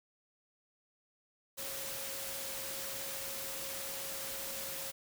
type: tone in noise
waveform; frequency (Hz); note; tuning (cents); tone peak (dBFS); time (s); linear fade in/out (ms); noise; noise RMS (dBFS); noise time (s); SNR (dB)
sine; 543; C#5; -36; -49; 1.57-4.92; 20; white; -41; 1.57-4.92; -11
effects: none